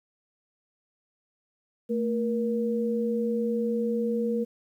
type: tone pair together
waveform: sine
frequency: 223.9 / 474.4 Hz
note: A3 / A#4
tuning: +30 / +30 cents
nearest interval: octave + minor second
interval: 1300 cents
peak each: -27 dBFS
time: 1.89-4.45 s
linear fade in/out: 20 ms
effects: 10-bit